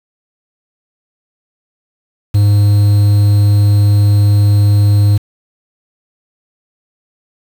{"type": "tone with quantisation", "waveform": "triangle", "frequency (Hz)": 102.5, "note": "G#2", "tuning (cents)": -22, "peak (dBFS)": -4, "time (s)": [2.34, 5.18], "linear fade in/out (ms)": 10, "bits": 5, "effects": []}